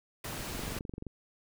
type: noise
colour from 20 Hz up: pink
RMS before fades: -39 dBFS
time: 0.24-0.79 s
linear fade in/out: 5 ms
type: click train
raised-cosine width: 3 ms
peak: -27 dBFS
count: 13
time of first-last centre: 0.55-1.067 s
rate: 23.2 Hz
effects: none